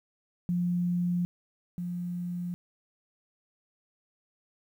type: tone pair in turn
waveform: sine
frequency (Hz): 176.2 / 176.2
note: F3 / F3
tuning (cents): +16 / +16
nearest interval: unison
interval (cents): 0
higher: neither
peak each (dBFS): -25 / -31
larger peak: first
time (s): 0.49-1.25 / 1.78-2.54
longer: neither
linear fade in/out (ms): 0
effects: 10-bit